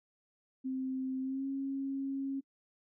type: tone with pitch glide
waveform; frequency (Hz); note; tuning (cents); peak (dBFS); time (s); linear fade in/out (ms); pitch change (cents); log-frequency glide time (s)
sine; 261.6 to 272.2; C4 to C#4; 0 to -31; -33; 0.64-2.41; 20; +69; 1.21-1.47
effects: noise-tail reverb RT60 0.1 s tail -22 dB re dry